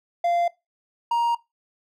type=tone pair in turn; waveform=triangle; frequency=692 / 939.5 Hz; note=F5 / A#5; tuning=-16 / +13 cents; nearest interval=perfect fourth; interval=529 cents; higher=second; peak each=-17 dBFS; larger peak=neither; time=0.24-0.48 / 1.11-1.35 s; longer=neither; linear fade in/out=5 ms; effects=noise-tail reverb RT60 0.2 s tail -20 dB re dry